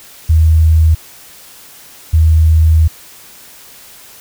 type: tone pair in turn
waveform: sine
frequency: 79.8 / 79.8 Hz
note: D#2 / D#2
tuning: +44 / +44 cents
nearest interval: unison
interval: 0 cents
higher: neither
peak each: -5 dBFS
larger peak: neither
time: 0.29-0.95 / 2.13-2.88 s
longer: second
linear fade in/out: 10 ms
effects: white hiss -38 dBFS RMS until 4.2 s